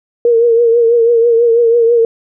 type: tone with vibrato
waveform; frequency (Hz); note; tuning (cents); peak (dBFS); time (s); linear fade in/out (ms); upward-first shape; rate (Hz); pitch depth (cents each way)
sine; 466.2; A#4; 0; -6; 0.25-2.05; 2; triangle; 6.1; 57
effects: none